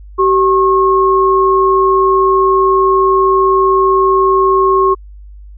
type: tone pair together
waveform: sine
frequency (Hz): 383.3 / 1084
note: G4 / C#6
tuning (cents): -39 / -39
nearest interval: octave + tritone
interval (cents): 1800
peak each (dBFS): -10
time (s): 0.18-4.95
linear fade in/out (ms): 20
effects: added 50 Hz sine -31 dBFS peak until 5.57 s